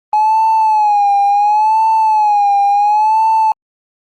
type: tone with vibrato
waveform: triangle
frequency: 844 Hz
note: G#5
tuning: 28 cents sharp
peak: -5 dBFS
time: 0.13-3.52 s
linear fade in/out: 2 ms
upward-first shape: sine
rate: 0.71 Hz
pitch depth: 85 cents each way
effects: tanh soft clip ceiling -5 dBFS + Opus 24 kbps